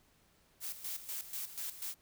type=noise with tremolo; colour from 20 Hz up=blue; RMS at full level=-40 dBFS; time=0.6-1.95 s; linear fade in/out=50 ms; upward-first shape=square; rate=4.1 Hz; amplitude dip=70%; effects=pink hiss -69 dBFS RMS until 2.01 s